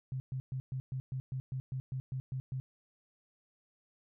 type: tone bursts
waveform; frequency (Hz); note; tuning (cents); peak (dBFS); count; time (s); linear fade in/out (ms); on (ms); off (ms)
sine; 130.81; C3; 0; -34; 13; 0.12-2.6; 0; 80; 120
effects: none